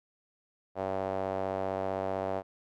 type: tone with band-pass filter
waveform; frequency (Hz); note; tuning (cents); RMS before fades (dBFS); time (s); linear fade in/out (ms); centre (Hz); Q
sawtooth; 95.6; G2; -43; -33; 0.75-2.43; 50; 650; 2.8
effects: none